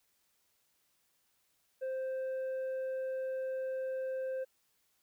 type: tone with tanh clipping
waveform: sine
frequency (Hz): 523.3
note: C5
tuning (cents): 0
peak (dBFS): -35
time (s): 1.81-4.45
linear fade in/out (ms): 20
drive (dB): 4
effects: white hiss -75 dBFS RMS until 5.02 s